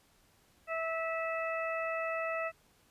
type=harmonic tone; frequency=653 Hz; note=E5; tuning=17 cents flat; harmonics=1 / 2 / 3 / 4; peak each=-35 / -38 / -40 / -41 dBFS; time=0.67-2.52 s; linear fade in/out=50 ms; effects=pink hiss -67 dBFS RMS until 2.9 s + resampled to 32000 Hz